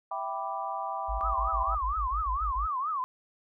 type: chord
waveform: sine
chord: E minor seventh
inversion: none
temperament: equal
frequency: 659.3 / 784 / 987.8 / 1174.7 Hz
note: E5 / G5 / B5 / D6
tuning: 0 / 0 / 0 / 0 cents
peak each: -39 / -35 / -36 / -37 dBFS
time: 0.11-1.75 s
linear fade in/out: 5 ms
type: tone bursts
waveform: sine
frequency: 53 Hz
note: G#1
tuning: 36 cents sharp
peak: -30 dBFS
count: 11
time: 1.08-2.67 s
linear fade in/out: 20 ms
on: 120 ms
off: 27 ms
type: tone with vibrato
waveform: sine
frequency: 1143 Hz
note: D6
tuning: 47 cents flat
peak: -28 dBFS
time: 1.21-3.04 s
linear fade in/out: 0 ms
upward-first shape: triangle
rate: 4.3 Hz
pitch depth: 250 cents each way
effects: none